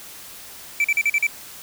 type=tone bursts; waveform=triangle; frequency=2326 Hz; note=D7; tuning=17 cents flat; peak=-14 dBFS; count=6; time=0.8-1.268 s; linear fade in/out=2 ms; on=43 ms; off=42 ms; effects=white hiss -40 dBFS RMS until 1.62 s